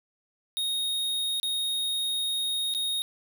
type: tone with dropouts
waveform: square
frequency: 3729 Hz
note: A#7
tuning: in tune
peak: -27 dBFS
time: 0.57-3.02 s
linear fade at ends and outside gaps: 0 ms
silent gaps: 1.399-1.431 / 2.739-2.748 s
effects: none